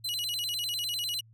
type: tone with vibrato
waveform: 40% pulse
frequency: 3435 Hz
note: A7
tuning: 42 cents flat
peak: -29 dBFS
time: 0.04-1.21 s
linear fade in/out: 10 ms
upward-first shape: square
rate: 10 Hz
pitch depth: 290 cents each way
effects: added 112 Hz sine -54 dBFS peak until 1.33 s